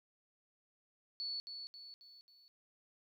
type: tone with echo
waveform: sine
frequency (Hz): 4435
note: C#8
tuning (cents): 0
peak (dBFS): -38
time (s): 1.2-1.4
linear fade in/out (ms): 0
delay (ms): 270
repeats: 4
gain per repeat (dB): -6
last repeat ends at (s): 2.48
effects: 13-bit